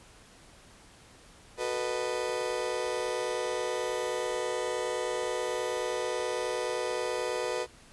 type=chord; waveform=35% pulse; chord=B dominant seventh; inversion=second; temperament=just; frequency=370.4 / 444.5 / 493.9 / 617.4 Hz; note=F#4 / A4 / B4 / D#5; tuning=+2 / +18 / 0 / -14 cents; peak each=-35 / -35 / -31 / -36 dBFS; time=1.57-7.67 s; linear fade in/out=50 ms; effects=pink hiss -55 dBFS RMS until 7.92 s + resampled to 24000 Hz